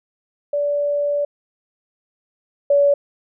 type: tone pair in turn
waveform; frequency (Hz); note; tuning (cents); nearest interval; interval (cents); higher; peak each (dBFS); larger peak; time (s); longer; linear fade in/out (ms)
sine; 579 / 569.7; D5 / C#5; -25 / +47; unison; 28; first; -17 / -11; second; 0.53-1.25 / 2.7-2.94; first; 5
effects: none